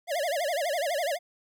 square tone with vibrato, 629 Hz, D#5, 19 cents sharp, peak -27 dBFS, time 0.07-1.19 s, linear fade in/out 50 ms, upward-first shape sine, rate 12 Hz, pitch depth 230 cents each way, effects none

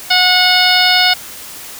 harmonic tone, 730 Hz, F#5, 24 cents flat, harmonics 1 / 2 / 3 / 4 / 5 / 6 / 7, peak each -16 / -16 / -16 / -16 / -16 / -16 / -16 dBFS, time 0.1-1.14 s, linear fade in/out 10 ms, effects white hiss -31 dBFS RMS until 1.79 s

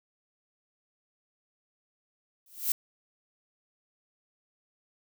violet noise with exponential growth, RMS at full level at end -23 dBFS, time 2.46-2.72 s, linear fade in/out 2 ms, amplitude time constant 55 ms, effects none

